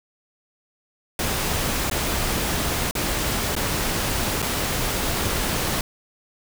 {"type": "noise with dropouts", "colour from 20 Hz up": "pink", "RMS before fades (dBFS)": -24, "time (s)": [1.19, 5.81], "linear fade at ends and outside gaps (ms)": 2, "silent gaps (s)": [[1.899, 1.912], [2.911, 2.952], [3.553, 3.564], [4.42, 4.425]], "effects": []}